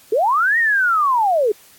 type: linear two-way sweep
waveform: sine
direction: up then down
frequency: 393.7 to 1900 to 393.7 Hz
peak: -13 dBFS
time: 0.12-1.52 s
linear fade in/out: 5 ms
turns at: 0.58 s
effects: white hiss -48 dBFS RMS until 1.78 s + AAC 64 kbps